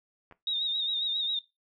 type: clicks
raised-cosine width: 0.5 ms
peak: -35 dBFS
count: 2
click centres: 0.312 / 0.324 s
type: tone with vibrato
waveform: sine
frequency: 3729 Hz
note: A#7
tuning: in tune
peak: -27 dBFS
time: 0.47-1.39 s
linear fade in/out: 2 ms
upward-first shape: sine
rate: 7.4 Hz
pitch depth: 58 cents each way
effects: noise-tail reverb RT60 0.2 s tail -17 dB re dry